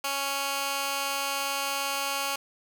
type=tone with high-pass filter; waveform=15% pulse; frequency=277.2 Hz; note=C#4; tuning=in tune; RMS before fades=-30 dBFS; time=0.04-2.36 s; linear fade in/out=5 ms; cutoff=1100 Hz; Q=0.54; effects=none